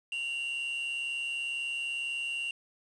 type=tone pair together; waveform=triangle; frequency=2762 / 2902 Hz; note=F7 / F#7; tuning=-20 / -34 cents; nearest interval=minor second; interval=86 cents; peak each=-31 / -38 dBFS; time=0.12-2.51 s; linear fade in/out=2 ms; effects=resampled to 22050 Hz + 9-bit